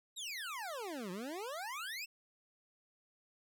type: exponential two-way sweep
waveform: 25% pulse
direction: down then up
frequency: 3951 to 172.9 to 2745 Hz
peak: -37 dBFS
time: 0.16-2.06 s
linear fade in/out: 20 ms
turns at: 1.11 s
effects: none